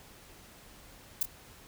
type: noise with echo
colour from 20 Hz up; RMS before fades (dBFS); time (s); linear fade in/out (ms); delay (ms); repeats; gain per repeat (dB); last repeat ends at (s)
violet; -27; 1.21-1.23; 5; 26; 1; -10; 1.256
effects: pink hiss -54 dBFS RMS until 1.67 s